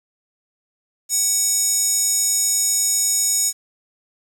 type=tone with high-pass filter; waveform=square; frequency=756 Hz; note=F#5; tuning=37 cents sharp; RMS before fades=-19 dBFS; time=1.09-3.53 s; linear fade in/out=50 ms; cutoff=7200 Hz; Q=5.7; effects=8-bit